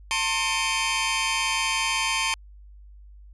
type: tone cluster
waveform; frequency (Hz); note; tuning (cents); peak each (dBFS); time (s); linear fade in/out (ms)
sawtooth; 901 / 1066 / 2298 / 2504 / 3118; A5 / C6 / D7 / D#7 / G7; +41 / +32 / -38 / +10 / -10; -26; 0.11-2.34; 0
effects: added 50 Hz sine -44 dBFS peak until 3.33 s + resampled to 24000 Hz